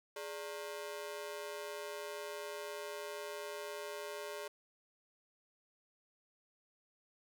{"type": "ring-modulated tone", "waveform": "sawtooth", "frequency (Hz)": 501, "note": "B4", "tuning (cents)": 25, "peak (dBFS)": -35, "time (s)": [0.16, 4.48], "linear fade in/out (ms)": 5, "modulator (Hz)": 84, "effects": []}